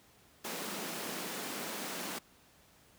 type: high-pass noise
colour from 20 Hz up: pink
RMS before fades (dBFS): -40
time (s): 0.44-2.19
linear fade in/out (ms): 10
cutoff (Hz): 170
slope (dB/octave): 48
effects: pink hiss -63 dBFS RMS until 2.98 s + high-pass 60 Hz 12 dB/octave